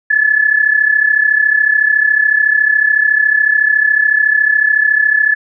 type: tone with amplitude modulation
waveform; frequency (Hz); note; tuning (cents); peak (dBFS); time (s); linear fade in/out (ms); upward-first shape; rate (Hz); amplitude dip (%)
sine; 1722; A6; -38; -5; 0.1-5.35; 10; sine; 33.9; 75
effects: none